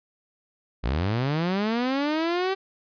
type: linear sweep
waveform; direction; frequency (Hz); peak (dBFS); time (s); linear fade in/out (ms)
sawtooth; up; 51.5 to 390.1; -19; 0.83-2.55; 20
effects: resampled to 11025 Hz